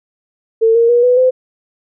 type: tone with pitch steps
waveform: sine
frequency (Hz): 449.7 / 464.5 / 479.8 / 495.5 / 511.8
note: A4 / A#4 / A#4 / B4 / C5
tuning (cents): +38 / -6 / +50 / +6 / -38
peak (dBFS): -7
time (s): 0.61-1.31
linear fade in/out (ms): 20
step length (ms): 140
effects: none